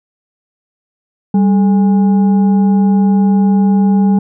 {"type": "tone with frequency modulation", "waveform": "sine", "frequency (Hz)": 196, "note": "G3", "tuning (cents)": 0, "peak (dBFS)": -7, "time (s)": [1.34, 4.19], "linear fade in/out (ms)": 5, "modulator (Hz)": 626, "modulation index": 0.32, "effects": []}